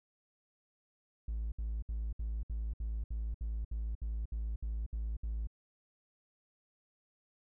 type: tone bursts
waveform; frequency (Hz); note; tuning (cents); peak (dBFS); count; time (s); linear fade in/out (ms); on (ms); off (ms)
triangle; 55; A1; 0; -31; 14; 1.28-5.472; 5; 240; 64
effects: tanh soft clip ceiling -29 dBFS